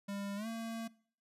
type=tone with pitch glide; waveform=square; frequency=200 to 227.1 Hz; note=G3 to A#3; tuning=+35 to -45 cents; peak=-39 dBFS; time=0.08-0.88 s; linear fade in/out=10 ms; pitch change=+220 cents; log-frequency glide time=0.36-0.47 s; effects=noise-tail reverb RT60 0.5 s tail -21 dB re dry + resampled to 32000 Hz